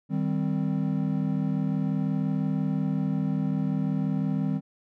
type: chord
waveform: triangle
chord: C minor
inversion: first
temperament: equal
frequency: 155.56 / 196 / 261.6 Hz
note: Eb3 / G3 / C4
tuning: 0 / 0 / 0 cents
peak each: -26 / -26 / -28 dBFS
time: 0.09-4.61 s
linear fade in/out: 50 ms
effects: none